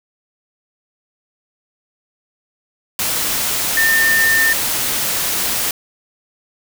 sine tone in noise, 1805 Hz, A6, 44 cents sharp, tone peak -12 dBFS, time 3.77-4.53 s, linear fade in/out 2 ms, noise white, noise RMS -19 dBFS, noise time 2.99-5.71 s, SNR +4 dB, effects none

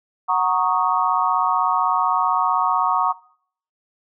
sine chord, D# minor seventh, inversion first, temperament equal, 740 / 932.3 / 1108.7 / 1244.5 Hz, F#5 / A#5 / C#6 / D#6, 0 / 0 / 0 / 0 cents, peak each -23 / -21 / -20 / -24 dBFS, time 0.28-3.13 s, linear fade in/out 20 ms, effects noise-tail reverb RT60 0.6 s tail -21 dB re dry

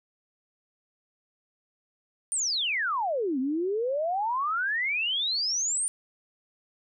sine exponential two-way sweep, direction down then up, 9280 to 251 to 9280 Hz, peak -25 dBFS, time 2.32-5.88 s, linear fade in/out 0 ms, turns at 3.39 s, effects none

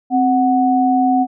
sine tone pair together, 261.6 / 740 Hz, C4 / F#5, 0 / 0 cents, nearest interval octave + tritone, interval 1800 cents, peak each -14 dBFS, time 0.1-1.27 s, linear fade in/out 50 ms, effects none

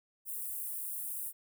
white high-pass noise, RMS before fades -39 dBFS, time 0.25-1.33 s, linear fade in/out 50 ms, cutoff 8800 Hz, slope 48 dB/octave, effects none

